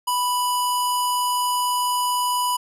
square tone with low-pass filter, 987.8 Hz, B5, in tune, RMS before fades -22 dBFS, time 0.07-2.57 s, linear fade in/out 10 ms, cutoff 12000 Hz, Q 3.1, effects none

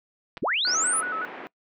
clicks, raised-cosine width 0.3 ms, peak -22 dBFS, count 2, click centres 0.371 / 0.377 s
sine linear sweep, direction up, 82.8 to 10570 Hz, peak -22 dBFS, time 0.42-1.01 s, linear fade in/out 10 ms
sine tone with vibrato, 1382 Hz, F6, 19 cents flat, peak -27 dBFS, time 0.65-1.25 s, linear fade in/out 0 ms, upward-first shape square, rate 5.3 Hz, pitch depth 110 cents each way
pink band-pass noise, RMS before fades -39 dBFS, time 0.67-1.47 s, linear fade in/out 0 ms, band 260 to 2400 Hz, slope 24 dB/octave
effects noise-tail reverb RT60 0.1 s tail -23 dB re dry

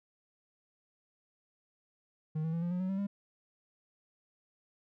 triangle tone with pitch steps, 155.8 / 161.48 / 167.37 / 173.47 / 179.8 / 186.35 / 193.15 / 200.2 Hz, D#3 / E3 / E3 / F3 / F#3 / F#3 / G3 / G3, +3 / -35 / +27 / -11 / -49 / +13 / -25 / +37 cents, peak -29 dBFS, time 2.35-3.07 s, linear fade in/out 10 ms, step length 90 ms, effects none

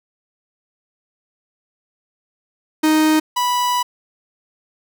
45% pulse tone pair in turn, 311.1 / 984.5 Hz, D#4 / B5, 0 / -6 cents, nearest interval octave + minor sixth, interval 1994 cents, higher second, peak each -12 / -16 dBFS, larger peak first, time 2.83-3.2 / 3.36-3.83 s, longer second, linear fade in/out 10 ms, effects none

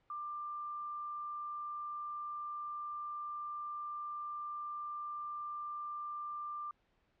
sine tone, 1188 Hz, D6, 20 cents sharp, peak -39 dBFS, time 0.1-6.71 s, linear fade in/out 2 ms, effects pink hiss -75 dBFS RMS until 7.2 s + low-pass 3000 Hz 12 dB/octave

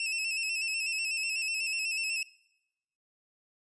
sawtooth tone with vibrato, 2637 Hz, E7, in tune, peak -27 dBFS, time 0-2.23 s, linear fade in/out 2 ms, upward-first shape square, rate 8.1 Hz, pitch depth 42 cents each way, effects noise-tail reverb RT60 0.9 s tail -22 dB re dry + resampled to 22050 Hz

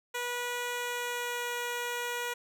10% pulse tone with pitch glide, 486.3 to 482.7 Hz, B4 to B4, -27 to -40 cents, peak -24 dBFS, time 0.14-2.34 s, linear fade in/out 10 ms, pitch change -13 cents, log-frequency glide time 0.73-1.54 s, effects none

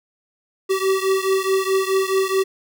square beating tone pair, 382 / 386.7 Hz, G4 / G4, -45 / -24 cents, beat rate 4.7 Hz, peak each -20 / -22 dBFS, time 0.69-2.44 s, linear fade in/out 20 ms, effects none

